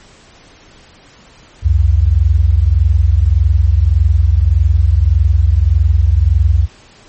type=tone pair together; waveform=sine; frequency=64.8 / 86.5 Hz; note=C2 / F2; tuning=-16 / -16 cents; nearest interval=perfect fourth; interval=500 cents; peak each=-10 dBFS; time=1.62-6.68 s; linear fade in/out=50 ms; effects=pink hiss -43 dBFS RMS until 7.08 s + MP3 32 kbps